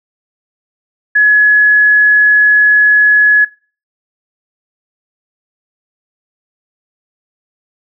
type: tone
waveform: sine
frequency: 1693 Hz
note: G#6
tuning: 33 cents sharp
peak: -5 dBFS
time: 1.15-3.45 s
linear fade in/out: 10 ms
effects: noise-tail reverb RT60 0.4 s tail -23 dB re dry